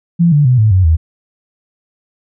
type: tone with pitch steps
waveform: sine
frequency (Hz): 170.3 / 146.55 / 126.12 / 108.53 / 93.39 / 80.37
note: F3 / D3 / B2 / A2 / F#2 / E2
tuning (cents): -43 / -3 / +37 / -23 / +17 / -43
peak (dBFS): -6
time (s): 0.19-0.97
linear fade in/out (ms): 20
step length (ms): 130
effects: none